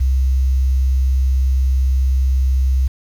sine tone with quantisation, 65.41 Hz, C2, in tune, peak -12 dBFS, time 0-2.88 s, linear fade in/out 10 ms, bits 7, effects none

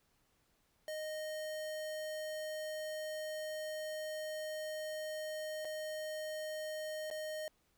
square tone with dropouts, 619 Hz, D#5, 9 cents flat, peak -40 dBFS, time 0.88-7.48 s, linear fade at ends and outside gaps 1 ms, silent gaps 5.648-5.652 / 7.102-7.111 s, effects pink hiss -75 dBFS RMS until 7.77 s

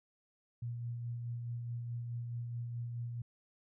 sine tone with tremolo, 118.9 Hz, A#2, 35 cents sharp, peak -36 dBFS, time 0.62-3.22 s, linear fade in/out 5 ms, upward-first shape sine, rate 4.7 Hz, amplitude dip 30%, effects none

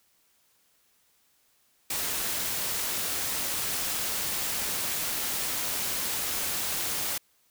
white noise with amplitude modulation, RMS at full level -29 dBFS, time 1.9-7.18 s, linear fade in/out 5 ms, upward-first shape sine, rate 285 Hz, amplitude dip 30%, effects white hiss -67 dBFS RMS until 7.5 s

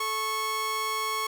sawtooth tone pair together, 436.2 / 1100 Hz, A4 / C#6, -15 / -14 cents, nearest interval octave + major third, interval 1601 cents, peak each -33 / -24 dBFS, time 0-1.27 s, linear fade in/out 5 ms, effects none

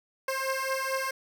15% pulse beating tone pair, 529 / 533.5 Hz, C5 / C5, +19 / +34 cents, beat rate 4.5 Hz, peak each -25 dBFS, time 0.28-1.11 s, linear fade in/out 5 ms, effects none

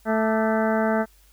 harmonic tone with a mistuned harmonic, 220 Hz, A3, in tune, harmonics 1 / 2 / 3 / 4 / 5 / 6 / 7 / 8 / 9, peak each -23 / -27 / -24 / -29 / -36 / -33 / -31 / -38 / -39 dBFS, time 0.05-1.06 s, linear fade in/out 50 ms, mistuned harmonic 5, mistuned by +120 cents, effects added 50 Hz sine -54 dBFS peak until 1.32 s + white hiss -59 dBFS RMS until 1.32 s

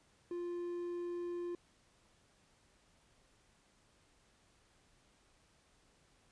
triangle tone, 349.2 Hz, F4, in tune, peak -36 dBFS, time 0.31-1.55 s, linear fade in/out 2 ms, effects pink hiss -70 dBFS RMS until 6.31 s + resampled to 22050 Hz

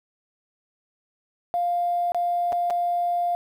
triangle tone with dropouts, 700 Hz, F5, 4 cents sharp, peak -17 dBFS, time 1.54-3.35 s, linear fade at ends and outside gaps 0 ms, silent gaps 2.12-2.146 / 2.522-2.528 / 2.701-2.706 s, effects tanh soft clip ceiling -19 dBFS + 9-bit

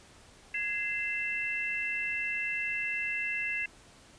sine tone cluster, 1670 / 2071 / 2672 Hz, G#6 / C7 / E7, +9 / -18 / +23 cents, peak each -38 / -34 / -33 dBFS, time 0.54-3.66 s, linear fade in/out 5 ms, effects pink hiss -56 dBFS RMS until 4.18 s + resampled to 22050 Hz

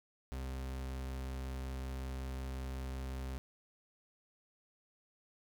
40% pulse tone, 65.41 Hz, C2, in tune, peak -38 dBFS, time 0.32-3.38 s, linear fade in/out 0 ms, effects none

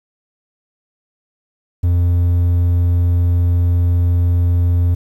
triangle tone, 87.31 Hz, F2, in tune, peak -9 dBFS, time 1.83-4.95 s, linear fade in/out 10 ms, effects 8-bit

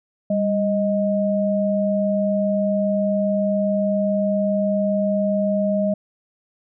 sine tone pair together, 198.8 / 623.7 Hz, G3 / D#5, +25 / +4 cents, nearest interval octave + minor sixth, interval 1979 cents, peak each -20 dBFS, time 0.3-5.94 s, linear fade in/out 5 ms, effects none

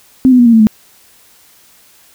sine tone with pitch steps, 260 / 250.4 / 241.2 / 232.3 / 223.7 / 215.5 Hz, C4 / B3 / B3 / A#3 / A3 / A3, -11 / +24 / -41 / -6 / +29 / -36 cents, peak -3 dBFS, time 0.25-0.67 s, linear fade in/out 0 ms, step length 70 ms, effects white hiss -46 dBFS RMS until 2.14 s

